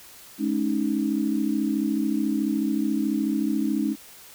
sine chord, Ab suspended fourth, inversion none, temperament equal with one note detuned, 212.5 / 277.2 / 311.1 Hz, Ab3 / Db4 / Eb4, +40 / 0 / 0 cents, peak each -26 dBFS, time 0.38-3.96 s, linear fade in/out 50 ms, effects white hiss -47 dBFS RMS until 4.34 s

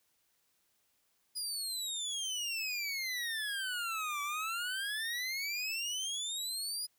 25% pulse exponential two-way sweep, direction down then up, 4978 to 1146 to 4978 Hz, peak -31 dBFS, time 1.35-6.87 s, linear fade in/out 20 ms, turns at 4.22 s, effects white hiss -75 dBFS RMS until 6.98 s

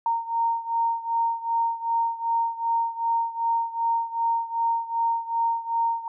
sine beating tone pair, 922 / 924.6 Hz, A#5 / A#5, -19 / -14 cents, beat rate 2.6 Hz, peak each -24 / -27 dBFS, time 0.06-6.08 s, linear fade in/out 2 ms, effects none

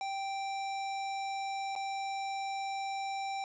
square tone with dropouts, 783 Hz, G5, 2 cents flat, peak -35 dBFS, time 0.01-3.44 s, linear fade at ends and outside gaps 1 ms, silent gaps 1.753-1.761 s, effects resampled to 16000 Hz + 11-bit

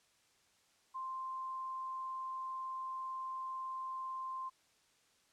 sine tone, 1047 Hz, C6, 1 cent sharp, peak -39 dBFS, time 0.94-4.5 s, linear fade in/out 20 ms, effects white hiss -71 dBFS RMS until 5.32 s + low-pass 8000 Hz 12 dB/octave

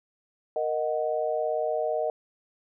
sine chord, D# minor, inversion second, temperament equal, 466.2 / 622.3 / 740 Hz, A#4 / D#5 / F#5, 0 / 0 / 0 cents, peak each -30 / -27 / -32 dBFS, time 0.56-2.1 s, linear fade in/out 2 ms, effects none

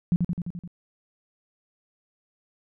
sine tone with echo, 174.61 Hz, F3, in tune, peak -17 dBFS, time 0.12-0.16 s, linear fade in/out 0 ms, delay 86 ms, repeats 6, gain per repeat -3 dB, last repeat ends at 0.676 s, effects none

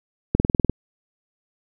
click train, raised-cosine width 3 ms, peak -4 dBFS, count 8, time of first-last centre 0.35-0.697 s, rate 20.2 Hz, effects none

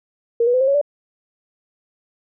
sine tone with pitch steps, 466.2 / 487.1 / 509 / 531.8 / 555.7 / 580.6 Hz, A#4 / B4 / C5 / C5 / C#5 / D5, 0 / -24 / -48 / +28 / +4 / -20 cents, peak -13 dBFS, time 0.4-0.814 s, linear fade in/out 5 ms, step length 69 ms, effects none

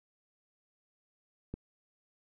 click, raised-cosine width 3 ms, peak -25 dBFS, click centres 1.54 s, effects none

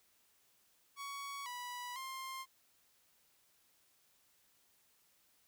sawtooth tone with pitch steps, 1120 / 981 / 1057 Hz, C#6 / B5 / C6, +18 / -12 / +17 cents, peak -39 dBFS, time 0.96-2.46 s, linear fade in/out 50 ms, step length 500 ms, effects white hiss -72 dBFS RMS until 5.47 s

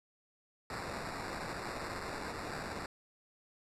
white noise with sample-and-hold, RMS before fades -41 dBFS, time 0.7-2.86 s, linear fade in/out 2 ms, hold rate 3150 Hz, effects low-pass 9000 Hz 12 dB/octave

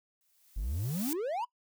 blue noise with exponential growth, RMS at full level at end -35 dBFS, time 0.21-1.13 s, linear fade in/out 0 ms, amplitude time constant 200 ms
triangle exponential sweep, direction up, 41.2 to 1020 Hz, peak -29 dBFS, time 0.56-1.45 s, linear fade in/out 10 ms
effects noise-tail reverb RT60 0.1 s tail -22 dB re dry

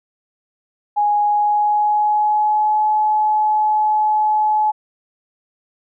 sine tone with pitch glide, 830 to 853.8 Hz, G#5 to G#5, -1 to +48 cents, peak -13 dBFS, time 0.96-4.72 s, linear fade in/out 20 ms, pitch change +49 cents, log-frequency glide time 1.22-2.85 s, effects none

